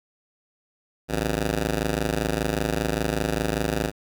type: ring-modulated tone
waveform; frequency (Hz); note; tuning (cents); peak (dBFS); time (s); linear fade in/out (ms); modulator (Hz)
10% pulse; 106.9; A2; -49; -12; 1.08-3.92; 50; 40.9
effects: 9-bit